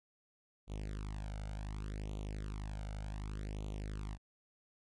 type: tone with flanger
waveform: sawtooth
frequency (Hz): 51.6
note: G#1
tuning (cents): -10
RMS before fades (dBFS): -42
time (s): 0.67-4.18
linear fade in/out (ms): 50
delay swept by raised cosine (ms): 0.29 to 1.39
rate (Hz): 0.67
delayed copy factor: +0.95
effects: resampled to 22050 Hz